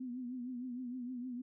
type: tone with vibrato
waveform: sine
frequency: 249 Hz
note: B3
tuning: 14 cents sharp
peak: -39 dBFS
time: 0-1.42 s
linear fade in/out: 10 ms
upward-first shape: triangle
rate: 6.5 Hz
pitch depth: 85 cents each way
effects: none